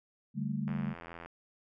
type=chord; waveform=sine; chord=D suspended fourth; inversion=none; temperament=equal with one note detuned; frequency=145.06 / 196 / 220 Hz; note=D3 / G3 / A3; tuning=-21 / 0 / 0 cents; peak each=-36 dBFS; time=0.34-0.95 s; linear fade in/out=50 ms
type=click train; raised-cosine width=0.5 ms; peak=-30 dBFS; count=50; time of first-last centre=0.68-1.26 s; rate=84.5 Hz
effects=none